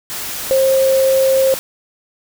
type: tone in noise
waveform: sine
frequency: 532 Hz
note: C5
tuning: 29 cents sharp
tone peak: -10 dBFS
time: 0.51-1.54 s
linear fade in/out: 0 ms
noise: white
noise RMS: -25 dBFS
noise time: 0.1-1.59 s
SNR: +12 dB
effects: none